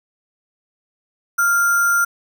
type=tone with sample-and-hold; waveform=sine; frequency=1396.9 Hz; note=F6; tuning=in tune; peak=-13 dBFS; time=1.38-2.05 s; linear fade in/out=10 ms; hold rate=7350 Hz; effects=none